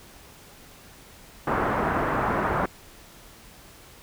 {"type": "low-pass noise", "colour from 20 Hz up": "white", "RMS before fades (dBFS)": -25, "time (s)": [1.47, 2.66], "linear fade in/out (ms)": 5, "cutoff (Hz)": 1400, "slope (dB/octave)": 24, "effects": ["pink hiss -49 dBFS RMS until 4.02 s"]}